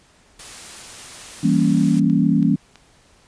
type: noise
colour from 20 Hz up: white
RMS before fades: -37 dBFS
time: 0.39-2 s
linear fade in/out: 5 ms
type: chord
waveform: sine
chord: E diminished seventh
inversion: none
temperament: equal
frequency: 164.81 / 196 / 233.1 / 277.2 Hz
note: E3 / G3 / Bb3 / Db4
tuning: 0 / 0 / 0 / 0 cents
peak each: -19 dBFS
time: 1.43-2.56 s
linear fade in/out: 10 ms
type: click train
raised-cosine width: 0.2 ms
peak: -25 dBFS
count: 4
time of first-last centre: 1.77-2.757 s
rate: 3.04 Hz
effects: pink hiss -54 dBFS RMS until 3.27 s + resampled to 22050 Hz